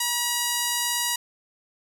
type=tone; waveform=5% pulse; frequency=961 Hz; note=B5; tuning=48 cents flat; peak=-11 dBFS; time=0-1.16 s; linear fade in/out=5 ms; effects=none